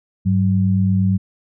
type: tone pair together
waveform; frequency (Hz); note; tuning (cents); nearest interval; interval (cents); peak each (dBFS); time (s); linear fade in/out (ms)
sine; 100 / 188.58; G2 / F#3; +35 / +33; major seventh; 1098; -16; 0.25-1.18; 20
effects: none